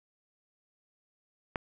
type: click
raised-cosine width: 0.5 ms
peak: -16 dBFS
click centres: 1.558 s
effects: none